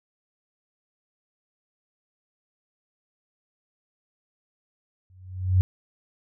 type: tone with exponential growth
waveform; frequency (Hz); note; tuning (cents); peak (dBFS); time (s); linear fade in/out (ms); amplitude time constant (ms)
sine; 92.5; F#2; 0; -13; 5.1-5.61; 0; 110
effects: none